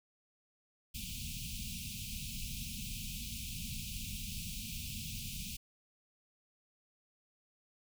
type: band-stop noise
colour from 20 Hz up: pink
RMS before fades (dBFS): -42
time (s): 0.94-5.57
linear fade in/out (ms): 10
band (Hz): 240 to 2400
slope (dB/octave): 96
effects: none